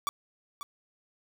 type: tone with echo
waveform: 45% pulse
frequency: 1148 Hz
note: D6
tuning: 40 cents flat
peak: -27 dBFS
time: 0.07-0.09 s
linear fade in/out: 0 ms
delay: 540 ms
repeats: 1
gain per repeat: -10 dB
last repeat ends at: 0.63 s
effects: none